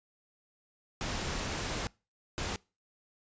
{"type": "noise bursts at uneven times", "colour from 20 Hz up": "pink", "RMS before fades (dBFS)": -35, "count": 2, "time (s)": [[1.01, 1.87], [2.38, 2.56]], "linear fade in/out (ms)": 0, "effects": ["noise-tail reverb RT60 0.3 s tail -24 dB re dry", "resampled to 16000 Hz"]}